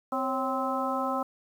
harmonic tone with a mistuned harmonic, 260 Hz, C4, 11 cents flat, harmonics 1 / 2 / 3 / 4 / 5, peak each -33 / -33 / -33 / -33 / -33 dBFS, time 0.12-1.23 s, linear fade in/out 5 ms, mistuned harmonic 2, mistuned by +82 cents, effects 9-bit

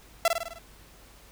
sawtooth tone with echo, 672 Hz, E5, 33 cents sharp, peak -15 dBFS, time 0.25-0.28 s, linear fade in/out 2 ms, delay 51 ms, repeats 6, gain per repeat -4 dB, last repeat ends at 0.586 s, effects added 50 Hz sine -54 dBFS peak until 1.31 s + pink hiss -54 dBFS RMS until 1.31 s

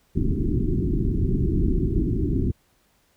pink low-pass noise, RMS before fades -22 dBFS, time 0.15-2.52 s, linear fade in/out 20 ms, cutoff 390 Hz, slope 96 dB/octave, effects pink hiss -64 dBFS RMS until 3.16 s

